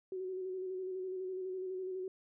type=tone with vibrato; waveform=sine; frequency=373.1 Hz; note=F#4; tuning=14 cents sharp; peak=-37 dBFS; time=0.12-2.08 s; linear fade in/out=2 ms; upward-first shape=square; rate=12 Hz; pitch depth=25 cents each way; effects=none